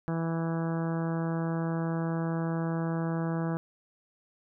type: harmonic tone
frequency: 164.81 Hz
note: E3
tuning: in tune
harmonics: 1 / 2 / 3 / 4 / 5 / 6 / 7 / 8 / 9 / 10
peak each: -29 / -35 / -39 / -41 / -43 / -45 / -46 / -47 / -48 / -49 dBFS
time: 0.08-3.57 s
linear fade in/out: 0 ms
effects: none